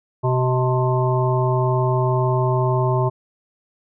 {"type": "harmonic tone with a mistuned harmonic", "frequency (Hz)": 127, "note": "B2", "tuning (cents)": 49, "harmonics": [1, 3, 5, 7, 8], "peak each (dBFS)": [-18, -23, -25, -26, -27], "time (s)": [0.23, 3.1], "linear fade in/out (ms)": 20, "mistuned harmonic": 8, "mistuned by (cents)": 63, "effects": []}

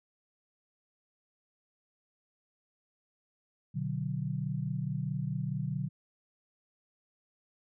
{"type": "chord", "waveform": "sine", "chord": "B minor", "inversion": "none", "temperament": "just", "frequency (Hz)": [123.47, 148.16, 185.21], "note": ["B2", "D3", "F#3"], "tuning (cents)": [0, 16, 2], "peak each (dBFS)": [-36, -34, -37], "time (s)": [3.74, 5.89], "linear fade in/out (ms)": 20, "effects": []}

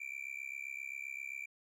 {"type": "tone with amplitude modulation", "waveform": "triangle", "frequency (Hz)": 2349, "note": "D7", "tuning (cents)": 0, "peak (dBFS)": -35, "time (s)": [0, 1.46], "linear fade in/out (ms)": 10, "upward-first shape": "sine", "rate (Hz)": 67.6, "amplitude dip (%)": 100, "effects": []}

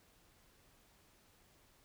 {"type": "silence", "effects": ["pink hiss -68 dBFS RMS until 1.84 s"]}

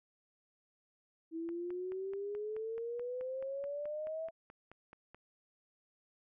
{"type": "exponential sweep", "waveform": "sine", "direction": "up", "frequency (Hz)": [323, 659.3], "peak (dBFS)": -37, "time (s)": [1.31, 4.31], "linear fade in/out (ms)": 50}
{"type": "click train", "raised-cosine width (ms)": 0.5, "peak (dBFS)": -38, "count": 18, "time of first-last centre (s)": [1.49, 5.146], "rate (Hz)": 4.65}
{"effects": []}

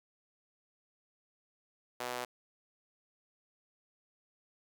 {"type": "tone with high-pass filter", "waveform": "sawtooth", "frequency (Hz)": 123.47, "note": "B2", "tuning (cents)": 0, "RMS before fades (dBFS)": -39, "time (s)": [2, 2.25], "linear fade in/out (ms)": 5, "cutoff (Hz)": 610, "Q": 1.1, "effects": []}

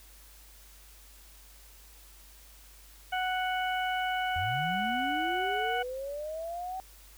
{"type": "harmonic tone", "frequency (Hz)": 740, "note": "F#5", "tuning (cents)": 0, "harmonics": [1, 2, 3, 4], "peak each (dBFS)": [-30, -34, -39, -39], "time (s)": [3.12, 5.83], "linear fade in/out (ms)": 10}
{"type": "linear sweep", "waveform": "sine", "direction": "up", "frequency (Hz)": [79.3, 762], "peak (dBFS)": -34, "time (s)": [4.36, 6.8], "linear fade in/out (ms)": 0}
{"effects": ["added 50 Hz sine -54 dBFS peak until 7.17 s", "white hiss -56 dBFS RMS until 7.17 s"]}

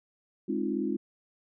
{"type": "chord", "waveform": "sine", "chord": "F minor seventh", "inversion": "first", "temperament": "equal with one note detuned", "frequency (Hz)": [207.7, 266.2, 311.1, 349.2], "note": ["Ab3", "C4", "Eb4", "F4"], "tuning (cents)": [0, 30, 0, 0], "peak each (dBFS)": -33, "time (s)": [0.48, 0.97], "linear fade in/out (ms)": 10, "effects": []}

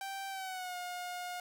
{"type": "tone with pitch glide", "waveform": "sawtooth", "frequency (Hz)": [781, 716.2], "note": ["G5", "F5"], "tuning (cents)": [-7, 43], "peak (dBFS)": -35, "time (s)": [0.01, 1.4], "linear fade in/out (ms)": 2, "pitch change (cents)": -150, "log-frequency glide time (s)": [0.29, 0.76], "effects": ["11-bit"]}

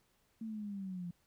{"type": "linear sweep", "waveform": "sine", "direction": "down", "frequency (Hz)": [226.1, 171.1], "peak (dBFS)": -39, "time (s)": [0.41, 1.11], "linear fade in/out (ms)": 5, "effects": ["pink hiss -74 dBFS RMS until 1.26 s"]}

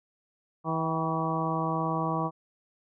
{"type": "harmonic tone with a mistuned harmonic", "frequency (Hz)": 162, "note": "E3", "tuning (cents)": -30, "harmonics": [1, 2, 3, 4, 5, 6, 7], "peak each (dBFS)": [-31, -34, -37, -36, -35, -34, -33], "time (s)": [0.64, 2.31], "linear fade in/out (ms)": 50, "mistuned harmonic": 5, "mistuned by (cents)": -50, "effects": []}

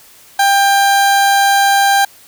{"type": "tone", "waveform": "30% pulse", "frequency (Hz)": 794, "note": "G5", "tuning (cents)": 22, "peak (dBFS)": -6, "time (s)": [0.39, 2.05], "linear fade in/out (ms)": 5, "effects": ["white hiss -43 dBFS RMS until 2.27 s"]}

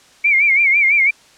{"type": "tone with vibrato", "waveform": "sine", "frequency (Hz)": 2244, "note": "C#7", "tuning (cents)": 21, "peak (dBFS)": -10, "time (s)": [0.24, 1.11], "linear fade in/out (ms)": 10, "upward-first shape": "sine", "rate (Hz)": 6, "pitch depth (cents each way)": 110, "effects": ["white hiss -48 dBFS RMS until 1.37 s", "low-pass 7000 Hz 12 dB/octave"]}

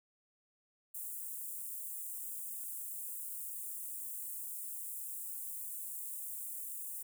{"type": "high-pass noise", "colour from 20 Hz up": "white", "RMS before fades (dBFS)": -43, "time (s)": [0.94, 7.03], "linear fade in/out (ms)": 10, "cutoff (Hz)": 7900, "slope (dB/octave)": 48, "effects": []}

